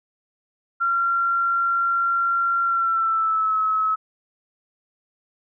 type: tone with pitch glide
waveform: sine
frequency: 1374 to 1289.4 Hz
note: F6 to E6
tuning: -29 to -39 cents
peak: -18 dBFS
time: 0.8-3.96 s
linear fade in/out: 20 ms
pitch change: -110 cents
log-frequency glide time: 2.64-3.58 s
effects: none